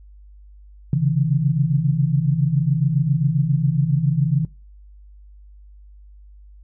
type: tone cluster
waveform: sine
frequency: 134 / 141.3 / 161.9 Hz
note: C3 / C#3 / E3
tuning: +42 / +34 / -31 cents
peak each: -20 dBFS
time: 0.93-4.45 s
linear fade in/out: 2 ms
effects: noise-tail reverb RT60 0.3 s tail -21 dB re dry + added 50 Hz sine -42 dBFS peak until 6.63 s